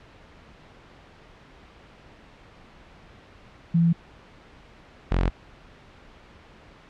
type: tone pair in turn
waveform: sine / sawtooth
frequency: 168.1 / 44.52 Hz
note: E3 / F1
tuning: +34 / +34 cents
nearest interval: octave + major seventh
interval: 2300 cents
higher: first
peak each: -16 dBFS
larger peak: neither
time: 3.74-3.93 / 5.11-5.3 s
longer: neither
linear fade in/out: 10 ms
effects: pink hiss -50 dBFS RMS until 6.89 s + low-pass 3000 Hz 12 dB/octave